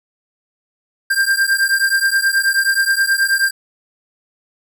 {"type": "beating tone pair", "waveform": "square", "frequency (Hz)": [1585, 1594.4], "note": ["G6", "G6"], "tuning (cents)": [19, 29], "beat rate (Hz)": 9.4, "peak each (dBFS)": -17, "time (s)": [1.1, 3.51], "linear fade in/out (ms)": 10, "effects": []}